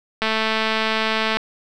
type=click train; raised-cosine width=0.3 ms; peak=-5 dBFS; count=254; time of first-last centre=0.22-1.37 s; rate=220 Hz; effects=none